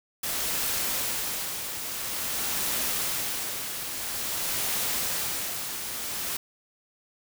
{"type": "noise with tremolo", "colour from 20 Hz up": "white", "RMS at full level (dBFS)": -28, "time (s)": [0.23, 6.37], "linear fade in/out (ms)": 5, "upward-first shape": "sine", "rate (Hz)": 0.49, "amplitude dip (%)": 50, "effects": []}